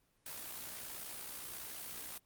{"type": "noise with amplitude modulation", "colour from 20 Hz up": "white", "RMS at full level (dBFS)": -43, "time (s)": [0.26, 2.18], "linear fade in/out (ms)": 2, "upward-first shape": "sine", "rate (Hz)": 61.3, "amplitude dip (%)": 50, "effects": ["pink hiss -75 dBFS RMS until 2.25 s", "Opus 24 kbps"]}